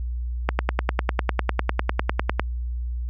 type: click train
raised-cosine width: 0.5 ms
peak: -5 dBFS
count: 20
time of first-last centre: 0.49-2.396 s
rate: 9.97 Hz
effects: added 60 Hz sine -25 dBFS peak until 3.09 s